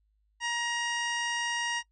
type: harmonic tone with a mistuned harmonic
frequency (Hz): 945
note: A#5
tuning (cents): +23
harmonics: 1 / 2 / 3 / 4 / 5 / 6 / 7 / 8 / 9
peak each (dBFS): -34 / -33 / -36 / -47 / -48 / -41 / -50 / -53 / -47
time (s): 0.4-1.83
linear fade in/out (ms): 50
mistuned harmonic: 8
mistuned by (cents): -24
effects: noise-tail reverb RT60 0.1 s tail -20 dB re dry + added 52 Hz sine -68 dBFS peak until 1.91 s